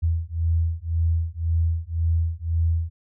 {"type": "beating tone pair", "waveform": "sine", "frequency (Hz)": [81.8, 83.7], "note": ["E2", "E2"], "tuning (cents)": [-13, 27], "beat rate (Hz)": 1.9, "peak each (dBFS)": -23, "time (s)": [0.02, 2.9], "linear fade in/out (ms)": 20, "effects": []}